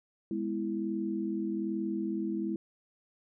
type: chord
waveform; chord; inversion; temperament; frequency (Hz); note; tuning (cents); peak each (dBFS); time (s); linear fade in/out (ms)
sine; E major; first; just; 206 / 247.2 / 329.6; G#3 / B3 / E4; -14 / +2 / 0; -34 / -39 / -33; 0.31-2.56; 2
effects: none